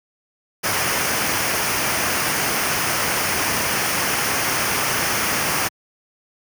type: noise with comb filter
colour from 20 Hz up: pink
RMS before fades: -21 dBFS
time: 0.63-5.69 s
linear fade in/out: 20 ms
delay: 0.26 ms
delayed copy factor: -0.55
effects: high-pass 100 Hz 12 dB/octave